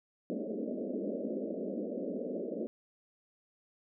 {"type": "band-pass noise", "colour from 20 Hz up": "pink", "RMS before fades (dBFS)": -37, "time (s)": [0.3, 2.67], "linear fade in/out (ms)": 0, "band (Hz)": [190, 620], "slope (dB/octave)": 96, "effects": []}